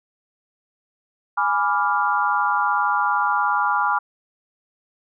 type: chord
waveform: sine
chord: G# diminished seventh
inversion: none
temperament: equal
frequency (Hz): 830.6 / 987.8 / 1174.7 / 1396.9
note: G#5 / B5 / D6 / F6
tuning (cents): 0 / 0 / 0 / 0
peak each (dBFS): -23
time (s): 1.37-3.99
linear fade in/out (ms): 10
effects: none